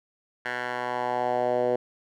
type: tone with band-pass filter sweep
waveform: 10% pulse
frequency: 123.47 Hz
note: B2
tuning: in tune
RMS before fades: -27 dBFS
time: 0.45-1.76 s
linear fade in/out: 5 ms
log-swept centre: 1600 to 500 Hz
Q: 2.6
effects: none